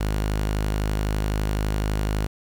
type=tone; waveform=sawtooth; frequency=51.91 Hz; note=G#1; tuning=in tune; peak=-18 dBFS; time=0-2.27 s; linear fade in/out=10 ms; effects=8-bit